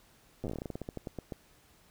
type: slowing click train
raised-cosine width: 2 ms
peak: -24 dBFS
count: 20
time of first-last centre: 0.44-1.322 s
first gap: 8 ms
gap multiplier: 1.17
effects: pink hiss -63 dBFS RMS until 1.9 s